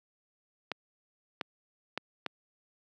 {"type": "clicks", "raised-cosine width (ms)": 0.3, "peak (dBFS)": -16, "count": 4, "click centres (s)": [0.717, 1.412, 1.976, 2.263], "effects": ["high-pass 200 Hz 12 dB/octave"]}